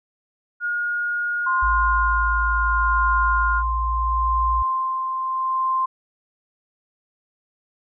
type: tone with pitch glide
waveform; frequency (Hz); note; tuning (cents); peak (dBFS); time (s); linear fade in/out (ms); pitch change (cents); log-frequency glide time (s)
sine; 1432 to 1415.6; F6 to F6; +43 to +23; -21; 0.6-3.63; 50; -20; 1.58-2.86
type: tone with tremolo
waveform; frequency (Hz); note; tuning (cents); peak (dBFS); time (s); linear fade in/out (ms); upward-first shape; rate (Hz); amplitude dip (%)
sine; 1046.5; C6; 0; -18; 1.46-5.86; 10; sine; 0.75; 40
type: tone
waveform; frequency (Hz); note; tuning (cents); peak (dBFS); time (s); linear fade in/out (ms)
sine; 58.27; A#1; 0; -22; 1.62-4.63; 10
effects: none